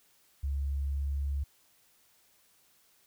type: tone with pitch glide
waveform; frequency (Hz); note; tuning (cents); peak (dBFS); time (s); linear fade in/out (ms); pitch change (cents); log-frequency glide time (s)
sine; 69.6 to 70.08; C#2 to C#2; +8 to +19; -29; 0.43-1.44; 10; +11; 0.78-1.02
effects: white hiss -66 dBFS RMS until 3.06 s